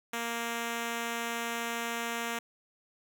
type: tone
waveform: 5% pulse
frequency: 233.1 Hz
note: A#3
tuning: in tune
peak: -21 dBFS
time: 0.13-2.39 s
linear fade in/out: 5 ms
effects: none